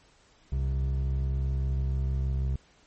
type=tone pair together; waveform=triangle; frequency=66.2 / 132.53 Hz; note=C2 / C3; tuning=+21 / +23 cents; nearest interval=octave; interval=1202 cents; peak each=-24 / -30 dBFS; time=0.52-2.56 s; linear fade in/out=5 ms; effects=pink hiss -61 dBFS RMS until 2.86 s + MP3 32 kbps